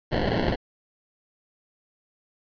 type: noise with sample-and-hold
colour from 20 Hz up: blue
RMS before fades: -24 dBFS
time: 0.11-0.56 s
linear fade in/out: 20 ms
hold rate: 1225 Hz
effects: resampled to 11025 Hz